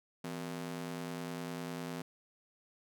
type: ring-modulated tone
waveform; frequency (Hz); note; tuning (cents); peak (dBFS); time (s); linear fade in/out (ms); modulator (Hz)
sawtooth; 210; G#3; +19; -32; 0.24-2.02; 5; 44.9
effects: none